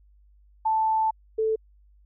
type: tone pair in turn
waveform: sine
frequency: 880 / 440 Hz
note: A5 / A4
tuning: 0 / 0 cents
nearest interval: octave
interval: 1200 cents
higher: first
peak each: -20 / -21 dBFS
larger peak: first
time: 0.65-1.11 / 1.38-1.56 s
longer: first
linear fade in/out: 10 ms
effects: added 50 Hz sine -54 dBFS peak until 2.05 s